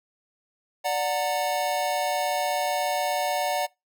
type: chord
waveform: square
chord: D augmented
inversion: none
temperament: just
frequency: 587.3 / 734.2 / 917.7 Hz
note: D5 / F#5 / A#5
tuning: 0 / -14 / -27 cents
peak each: -29 / -27 / -32 dBFS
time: 0.84-3.67 s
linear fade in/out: 20 ms
effects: noise-tail reverb RT60 0.2 s tail -23 dB re dry